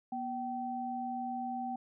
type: tone pair together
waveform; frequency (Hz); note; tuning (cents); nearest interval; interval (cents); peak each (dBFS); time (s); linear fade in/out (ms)
sine; 242.4 / 770; B3 / G5; -32 / -31; octave + minor sixth; 2001; -39 / -36; 0.12-1.76; 5
effects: none